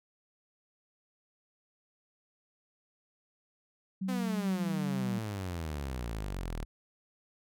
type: tone with pitch glide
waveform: sine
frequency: 190.1 to 192.2 Hz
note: F#3 to G3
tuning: +47 to -34 cents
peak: -31 dBFS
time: 4.01-5.19 s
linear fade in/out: 10 ms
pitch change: +19 cents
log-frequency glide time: 4.65-5.02 s
type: exponential sweep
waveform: sawtooth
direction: down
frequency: 261.6 to 37.44 Hz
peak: -31 dBFS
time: 4.08-6.65 s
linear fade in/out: 10 ms
effects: none